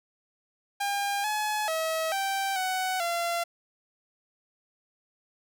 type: tone with pitch steps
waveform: sawtooth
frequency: 804 / 850 / 643 / 781 / 747 / 685 Hz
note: G5 / G#5 / E5 / G5 / F#5 / F5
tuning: +44 / +40 / -43 / -7 / +16 / -34 cents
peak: -23 dBFS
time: 0.8-3.44 s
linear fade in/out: 10 ms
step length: 440 ms
effects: none